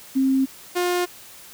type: tone pair in turn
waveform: sine / sawtooth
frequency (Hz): 266.4 / 355.6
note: C4 / F4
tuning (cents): +31 / +31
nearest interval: perfect fourth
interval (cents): 500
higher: second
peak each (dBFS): -16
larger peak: neither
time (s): 0.15-0.46 / 0.75-1.06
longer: neither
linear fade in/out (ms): 20
effects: white hiss -44 dBFS RMS until 1.53 s